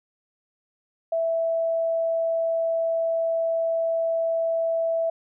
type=tone; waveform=sine; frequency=659.3 Hz; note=E5; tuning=in tune; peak=-21 dBFS; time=1.12-5.1 s; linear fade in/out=5 ms; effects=none